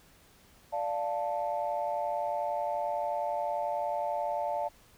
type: chord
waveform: sine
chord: D minor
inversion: none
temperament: equal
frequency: 587.3 / 698.5 / 880 Hz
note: D5 / F5 / A5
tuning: 0 / 0 / 0 cents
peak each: -33 dBFS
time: 0.72-4.69 s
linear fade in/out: 20 ms
effects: tanh soft clip ceiling -21 dBFS + pink hiss -60 dBFS RMS until 4.97 s